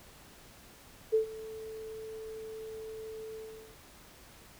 sine tone with ADSR envelope, 440 Hz, A4, in tune, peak -21 dBFS, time 1.12-3.78 s, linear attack 24 ms, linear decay 110 ms, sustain -19 dB, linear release 440 ms, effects pink hiss -55 dBFS RMS until 4.59 s

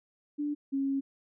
sine tone pair in turn, 293.3 / 273.5 Hz, D4 / C#4, -2 / -23 cents, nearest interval minor second, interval 121 cents, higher first, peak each -29 / -27 dBFS, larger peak second, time 0.38-0.55 / 0.72-1.01 s, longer second, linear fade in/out 20 ms, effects none

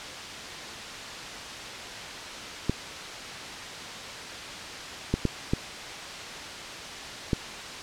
clicks, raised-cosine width 3 ms, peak -10 dBFS, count 5, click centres 2.696 / 5.14 / 5.253 / 5.535 / 7.332 s, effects white hiss -37 dBFS RMS until 7.82 s + low-pass 5000 Hz 12 dB/octave

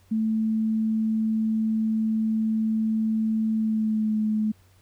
sine tone with pitch glide, 220 to 215.2 Hz, A3 to A3, 0 to -38 cents, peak -21 dBFS, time 0.11-4.52 s, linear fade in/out 10 ms, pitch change -38 cents, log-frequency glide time 3.55-4.18 s, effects added 93 Hz sine -56 dBFS peak until 4.81 s + pink hiss -62 dBFS RMS until 4.81 s

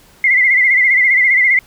sine tone with vibrato, 2064 Hz, C7, 24 cents flat, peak -8 dBFS, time 0.24-1.59 s, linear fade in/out 2 ms, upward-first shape sine, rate 15 Hz, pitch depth 79 cents each way, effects pink hiss -47 dBFS RMS until 1.66 s

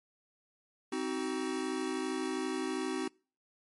square chord, C diminished, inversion none, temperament just, 261.6 / 314 / 376.7 Hz, C4 / Eb4 / Gb4, 0 / +16 / +31 cents, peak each -38 / -38 / -37 dBFS, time 0.92-3.08 s, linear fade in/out 5 ms, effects noise-tail reverb RT60 0.4 s tail -26 dB re dry + MP3 48 kbps

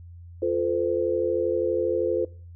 sine chord, F major, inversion none, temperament equal with one note detuned, 349.2 / 440 / 512.5 Hz, F4 / A4 / C5, 0 / 0 / -36 cents, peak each -26 dBFS, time 0.42-2.25 s, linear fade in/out 5 ms, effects noise-tail reverb RT60 0.4 s tail -20 dB re dry + added 86 Hz sine -41 dBFS peak until 2.55 s

